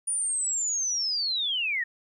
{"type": "linear sweep", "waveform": "sine", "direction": "down", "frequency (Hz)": [9600, 1800], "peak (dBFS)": -25, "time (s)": [0.07, 1.84], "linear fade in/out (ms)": 10, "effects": ["11-bit"]}